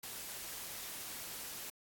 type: noise with amplitude modulation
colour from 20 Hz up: white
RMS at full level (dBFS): -43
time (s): 0.03-1.7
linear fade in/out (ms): 5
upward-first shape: sine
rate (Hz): 240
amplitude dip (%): 40
effects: AAC 64 kbps